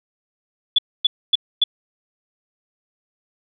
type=tone bursts; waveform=sine; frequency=3443 Hz; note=A7; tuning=38 cents flat; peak=-11 dBFS; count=4; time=0.76-1.64 s; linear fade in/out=5 ms; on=25 ms; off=260 ms; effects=none